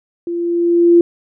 sine tone with level ramp, 343.4 Hz, F4, 29 cents flat, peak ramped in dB -19 to -4 dBFS, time 0.27-1.01 s, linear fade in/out 2 ms, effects none

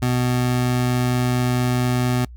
25% pulse tone, 124.5 Hz, B2, 14 cents sharp, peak -14 dBFS, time 0.02-2.25 s, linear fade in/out 5 ms, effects noise-tail reverb RT60 0.1 s tail -24 dB re dry + added 60 Hz sine -36 dBFS peak until 2.36 s

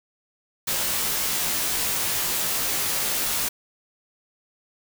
white noise with comb filter, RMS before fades -25 dBFS, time 0.67-3.49 s, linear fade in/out 10 ms, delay 16 ms, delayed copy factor -0.9, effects none

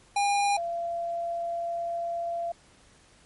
square / sine tone pair in turn, 809 / 682.8 Hz, G#5 / F5, -46 / -39 cents, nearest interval minor third, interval 293 cents, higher first, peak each -23 / -28 dBFS, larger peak first, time 0.16-0.57 / 0.57-2.52 s, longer second, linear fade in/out 5 ms, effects pink hiss -58 dBFS RMS until 3.25 s + MP3 48 kbps

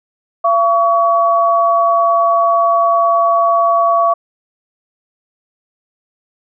sine tone pair together, 680 / 1129.5 Hz, F5 / C#6, -46 / +32 cents, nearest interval major sixth, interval 878 cents, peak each -12 dBFS, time 0.44-4.14 s, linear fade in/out 10 ms, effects none

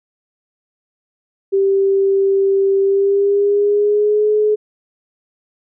sine tone with pitch glide, 391.2 to 424.1 Hz, G4 to G#4, -4 to +36 cents, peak -11 dBFS, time 1.52-4.56 s, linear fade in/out 20 ms, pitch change +140 cents, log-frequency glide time 2.81-4.3 s, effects none

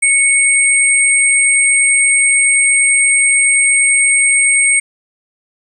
sine tone pair together, 2217 / 8526 Hz, C#7 / C9, 0 / +32 cents, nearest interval octave + major seventh, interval 2332 cents, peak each -11 dBFS, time 0.02-4.8 s, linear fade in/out 10 ms, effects 7-bit

